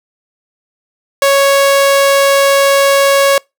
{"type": "tone", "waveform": "sawtooth", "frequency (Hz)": 554.4, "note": "C#5", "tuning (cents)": 0, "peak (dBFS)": -3, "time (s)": [1.22, 3.38], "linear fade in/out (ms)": 2, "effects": ["noise-tail reverb RT60 0.2 s tail -26 dB re dry"]}